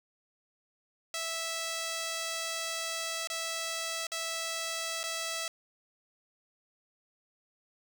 5% pulse tone with dropouts, 657 Hz, E5, 6 cents flat, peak -22 dBFS, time 1.14-5.48 s, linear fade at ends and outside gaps 2 ms, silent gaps 3.273-3.3 / 4.069-4.118 / 5.032-5.038 s, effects none

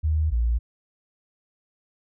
sine tone pair in turn, 77.78 / 58.27 Hz, D#2 / A#1, 0 / 0 cents, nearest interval perfect fourth, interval 500 cents, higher first, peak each -19 dBFS, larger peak neither, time 0.03-0.31 / 0.31-0.59 s, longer neither, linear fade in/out 20 ms, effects none

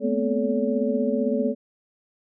sine tone cluster, 217.4 / 239.4 / 255.1 / 433.7 / 567 Hz, A3 / A#3 / C4 / A4 / C#5, -21 / +46 / -44 / -25 / +39 cents, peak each -27 dBFS, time 0-1.55 s, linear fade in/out 50 ms, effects none

